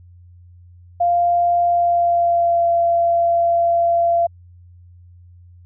sine tone with pitch glide, 696 to 683.3 Hz, F5 to F5, -6 to -38 cents, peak -13 dBFS, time 1-4.27 s, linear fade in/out 10 ms, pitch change -32 cents, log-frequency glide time 1.65-2.68 s, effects added 88 Hz sine -42 dBFS peak until 5.65 s

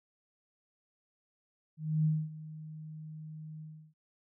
sine tone with ADSR envelope, 155.56 Hz, D#3, in tune, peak -24 dBFS, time 1.77-3.94 s, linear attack 280 ms, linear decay 240 ms, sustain -18 dB, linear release 330 ms, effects none

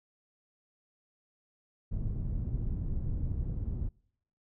pink low-pass noise, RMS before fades -33 dBFS, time 1.91-3.89 s, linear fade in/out 10 ms, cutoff 140 Hz, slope 12 dB/octave, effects noise-tail reverb RT60 0.7 s tail -26 dB re dry

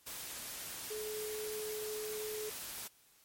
sine tone in noise, 427.7 Hz, A4, 49 cents flat, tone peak -39 dBFS, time 0.9-2.5 s, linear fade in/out 10 ms, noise white, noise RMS -44 dBFS, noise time 0.06-2.88 s, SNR +2 dB, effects white hiss -66 dBFS RMS until 3.24 s + MP3 64 kbps

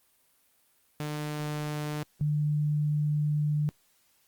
sawtooth / sine tone pair in turn, 149.9 / 149.24 Hz, D3 / D3, +36 / +28 cents, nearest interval unison, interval 8 cents, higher first, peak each -27 / -24 dBFS, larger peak second, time 1-2.03 / 2.21-3.69 s, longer second, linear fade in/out 0 ms, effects white hiss -67 dBFS RMS until 4.27 s + Opus 32 kbps

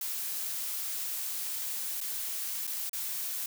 blue noise with dropouts, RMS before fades -35 dBFS, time 0.01-3.46 s, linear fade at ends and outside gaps 2 ms, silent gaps 2.005-2.012 / 2.669-2.675 / 2.895-2.931 s, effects none

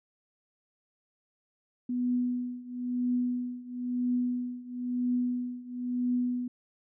sine tone with tremolo, 246.9 Hz, B3, in tune, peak -24 dBFS, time 1.89-6.48 s, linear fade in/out 5 ms, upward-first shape triangle, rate 1 Hz, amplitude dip 90%, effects none

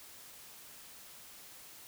silence, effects white hiss -53 dBFS RMS until 1.87 s

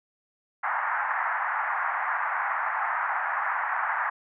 pink band-pass noise, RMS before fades -28 dBFS, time 0.63-4.1 s, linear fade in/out 10 ms, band 780 to 1900 Hz, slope 48 dB/octave, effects none

